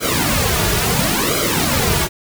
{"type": "noise with flanger", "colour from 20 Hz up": "pink", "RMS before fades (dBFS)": -17, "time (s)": [0, 2.09], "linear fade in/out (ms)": 50, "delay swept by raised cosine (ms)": [1.1, 3.9], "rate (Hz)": 0.73, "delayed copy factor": -0.9, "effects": []}